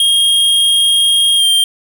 square tone with pitch glide, 3245 to 3178 Hz, G#7 to G7, -41 to +23 cents, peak -9 dBFS, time 0-1.64 s, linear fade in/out 2 ms, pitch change -36 cents, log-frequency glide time 1.37-1.44 s, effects none

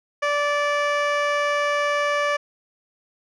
15% pulse tone with low-pass filter, 582 Hz, D5, 16 cents flat, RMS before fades -22 dBFS, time 0.22-2.37 s, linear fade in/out 10 ms, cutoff 4300 Hz, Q 0.55, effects none

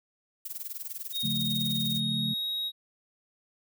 violet noise with tremolo, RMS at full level -35 dBFS, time 0.45-2 s, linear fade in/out 5 ms, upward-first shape sine, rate 20 Hz, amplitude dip 85%
triangle tone with pitch glide, 3729 to 3792 Hz, A#7 to A#7, 0 to +29 cents, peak -28 dBFS, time 1.12-2.72 s, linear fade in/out 50 ms, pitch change +29 cents, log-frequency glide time 1.97-2.48 s
sine chord, Db augmented, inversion none, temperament equal with one note detuned, 138.59 / 174.61 / 216.3 Hz, Db3 / F3 / A3, 0 / 0 / -29 cents, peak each -34 / -36 / -32 dBFS, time 1.23-2.34 s, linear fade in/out 10 ms
effects none

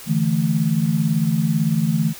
sine chord, D suspended second, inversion none, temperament equal, 146.83 / 164.81 / 220 Hz, D3 / E3 / A3, 0 / 0 / 0 cents, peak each -22 / -19 / -21 dBFS, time 0.06-2.14 s, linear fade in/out 50 ms, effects white hiss -38 dBFS RMS until 2.19 s

